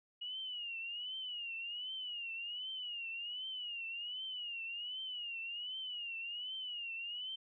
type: tone with vibrato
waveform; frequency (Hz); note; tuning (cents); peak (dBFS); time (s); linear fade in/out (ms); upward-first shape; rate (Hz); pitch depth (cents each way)
sine; 2887; F#7; -43; -40; 0.21-7.36; 10; triangle; 1.3; 140
effects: none